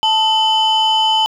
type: tone pair together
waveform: sine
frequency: 879 / 3027 Hz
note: A5 / F#7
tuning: -2 / +39 cents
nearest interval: octave + major sixth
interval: 2141 cents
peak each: -12 dBFS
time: 0.03-1.26 s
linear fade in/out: 0 ms
effects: tanh soft clip ceiling -8 dBFS + 8-bit